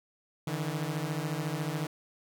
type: beating tone pair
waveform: sawtooth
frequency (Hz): 147.3 / 161.3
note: D3 / E3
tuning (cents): +6 / -37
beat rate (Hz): 14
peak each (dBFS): -30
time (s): 0.47-1.87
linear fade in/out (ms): 5
effects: none